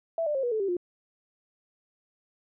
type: tone with pitch steps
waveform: sine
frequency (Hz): 661 / 595.7 / 536.9 / 483.9 / 436.1 / 393 / 354.2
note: E5 / D5 / C5 / B4 / A4 / G4 / F4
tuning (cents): +5 / +24 / +45 / -35 / -15 / +4 / +24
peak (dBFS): -25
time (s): 0.18-0.768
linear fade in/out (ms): 2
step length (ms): 84
effects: none